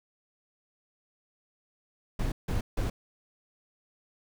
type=noise bursts; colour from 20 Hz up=brown; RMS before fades=-29 dBFS; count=3; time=2.19-2.9 s; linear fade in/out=5 ms; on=130 ms; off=160 ms; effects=none